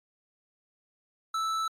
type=tone with tanh clipping; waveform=sine; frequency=1316 Hz; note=E6; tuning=3 cents flat; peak=-29 dBFS; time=1.34-1.68 s; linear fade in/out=5 ms; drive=13 dB; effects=MP3 96 kbps